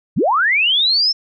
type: linear sweep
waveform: sine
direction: up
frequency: 92.5 to 5380 Hz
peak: -12 dBFS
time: 0.16-1.13 s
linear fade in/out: 20 ms
effects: none